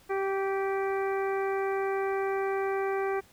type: harmonic tone with a mistuned harmonic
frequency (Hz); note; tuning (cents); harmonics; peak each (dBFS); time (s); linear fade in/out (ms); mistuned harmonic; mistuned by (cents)
390; G4; -9; 1 / 2 / 3 / 4 / 5 / 6; -28 / -34 / -38 / -40 / -42 / -44; 0.09-3.21; 20; 3; -15
effects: pink hiss -59 dBFS RMS until 3.32 s